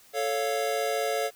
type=chord; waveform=square; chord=A augmented; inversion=none; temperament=equal; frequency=440 / 554.4 / 698.5 Hz; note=A4 / C#5 / E#5; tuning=0 / 0 / 0 cents; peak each=-31 dBFS; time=0.13-1.31 s; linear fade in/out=50 ms; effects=white hiss -56 dBFS RMS until 1.35 s